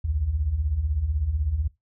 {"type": "beating tone pair", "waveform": "sine", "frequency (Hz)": [61.74, 77.74], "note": ["B1", "D#2"], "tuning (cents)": [0, -1], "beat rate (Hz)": 16, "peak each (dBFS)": [-29, -23], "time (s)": [0.04, 1.68], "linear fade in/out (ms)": 10, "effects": ["noise-tail reverb RT60 0.2 s tail -21 dB re dry"]}